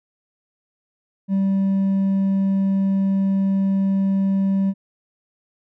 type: tone with hard clipping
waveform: sine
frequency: 194.3 Hz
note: G3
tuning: 15 cents flat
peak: -17 dBFS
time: 1.28-4.74 s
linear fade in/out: 50 ms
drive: 2 dB
effects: none